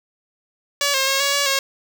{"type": "tone with pitch steps", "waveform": "5% pulse", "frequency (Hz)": [569, 535, 543, 561, 567, 544], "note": ["C#5", "C5", "C#5", "C#5", "C#5", "C#5"], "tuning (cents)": [45, 38, -36, 21, 39, -33], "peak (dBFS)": -6, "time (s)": [0.81, 1.59], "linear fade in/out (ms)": 2, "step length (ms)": 130, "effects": []}